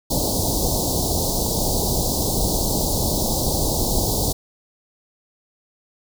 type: band-stop noise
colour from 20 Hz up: pink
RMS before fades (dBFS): -21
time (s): 0.1-4.33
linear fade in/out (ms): 10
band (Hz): 880 to 4000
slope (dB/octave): 48
effects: none